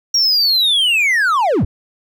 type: linear sweep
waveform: triangle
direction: down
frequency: 5660 to 50.7 Hz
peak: -10 dBFS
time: 0.14-1.65 s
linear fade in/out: 5 ms
effects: none